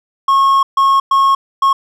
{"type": "tone bursts at uneven times", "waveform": "triangle", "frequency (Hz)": 1090, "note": "C#6", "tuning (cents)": -29, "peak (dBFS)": -6, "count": 4, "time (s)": [[0.28, 0.63], [0.77, 1], [1.11, 1.35], [1.62, 1.73]], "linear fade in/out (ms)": 5, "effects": []}